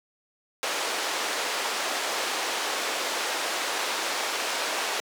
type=band-pass noise; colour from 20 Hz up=pink; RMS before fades=-29 dBFS; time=0.63-5 s; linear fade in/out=0 ms; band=490 to 7300 Hz; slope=12 dB/octave; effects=high-pass 300 Hz 12 dB/octave

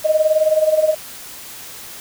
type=tone with tremolo; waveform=sine; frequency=622.3 Hz; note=D#5; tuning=in tune; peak=-9 dBFS; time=0.04-0.95 s; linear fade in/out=20 ms; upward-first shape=sine; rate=19 Hz; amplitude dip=75%; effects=white hiss -35 dBFS RMS until 2 s

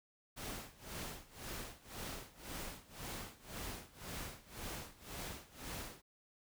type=noise with tremolo; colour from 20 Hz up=pink; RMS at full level=-44 dBFS; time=0.36-6.02 s; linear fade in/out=20 ms; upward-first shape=sine; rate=1.9 Hz; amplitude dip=90%; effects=none

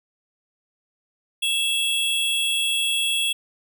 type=tone pair together; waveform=square; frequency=2674 / 3333 Hz; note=E7 / G#7; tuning=+24 / +5 cents; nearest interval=major third; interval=381 cents; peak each=-27 / -22 dBFS; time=1.42-3.33 s; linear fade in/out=10 ms; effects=none

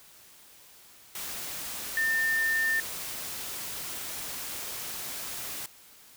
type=tone in noise; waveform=sine; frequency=1800 Hz; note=A6; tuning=39 cents sharp; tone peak=-24 dBFS; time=1.97-2.8 s; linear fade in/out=2 ms; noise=white; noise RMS=-37 dBFS; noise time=1.15-5.66 s; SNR=+10 dB; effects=white hiss -54 dBFS RMS until 6.16 s

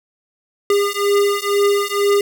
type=beating tone pair; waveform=square; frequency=403.7 / 405.8 Hz; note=G#4 / G#4; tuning=-49 / -40 cents; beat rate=2.1 Hz; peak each=-18 dBFS; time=0.7-2.21 s; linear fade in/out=2 ms; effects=none

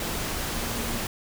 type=tone in noise; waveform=sine; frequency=233 Hz; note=A#3; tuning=1 cent flat; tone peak=-36 dBFS; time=0.52-0.99 s; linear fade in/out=2 ms; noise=pink; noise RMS=-30 dBFS; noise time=0-1.07 s; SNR=-9 dB; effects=none

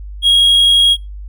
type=tone with amplitude modulation; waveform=triangle; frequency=3288 Hz; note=G#7; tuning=18 cents flat; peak=-4 dBFS; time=0.22-0.97 s; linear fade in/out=50 ms; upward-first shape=sine; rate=91.6 Hz; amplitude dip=25%; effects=noise-tail reverb RT60 0.2 s tail -23 dB re dry + added 50 Hz sine -26 dBFS peak until 1.28 s

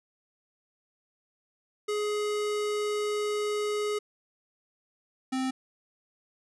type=tone pair in turn; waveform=square; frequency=418.5 / 261 Hz; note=G#4 / C4; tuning=+13 / -4 cents; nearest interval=minor sixth; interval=817 cents; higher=first; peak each=-28 dBFS; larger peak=neither; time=1.88-3.99 / 5.32-5.51 s; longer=first; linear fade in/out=10 ms; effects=resampled to 24000 Hz

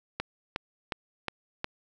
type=click train; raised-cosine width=0.3 ms; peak=-14 dBFS; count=5; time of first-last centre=0.2-1.644 s; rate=2.77 Hz; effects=none

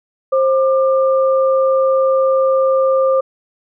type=tone pair together; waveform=sine; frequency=530 / 1193.1 Hz; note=C5 / D6; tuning=+22 / +27 cents; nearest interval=octave + major second; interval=1405 cents; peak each=-11 / -20 dBFS; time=0.32-3.21 s; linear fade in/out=10 ms; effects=none

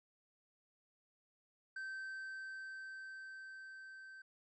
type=tone with level ramp; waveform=triangle; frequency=1551 Hz; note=G6; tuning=19 cents flat; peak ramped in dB=-40 to -50 dBFS; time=1.76-4.22 s; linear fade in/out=5 ms; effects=resampled to 22050 Hz

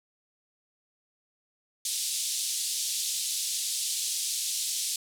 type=band-pass noise; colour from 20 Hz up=white; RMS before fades=-31 dBFS; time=1.85-4.96 s; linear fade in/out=2 ms; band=3400 to 10000 Hz; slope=24 dB/octave; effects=none

